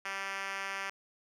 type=tone with band-pass filter; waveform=5% pulse; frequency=195.3 Hz; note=G3; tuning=6 cents flat; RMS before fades=-38 dBFS; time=0.05-0.9 s; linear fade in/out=5 ms; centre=2200 Hz; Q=0.77; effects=none